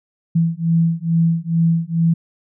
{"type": "beating tone pair", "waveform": "sine", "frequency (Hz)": [164.81, 167.11], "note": ["E3", "E3"], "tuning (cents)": [0, 24], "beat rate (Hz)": 2.3, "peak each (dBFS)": -17, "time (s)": [0.35, 2.14], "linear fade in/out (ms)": 10, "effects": []}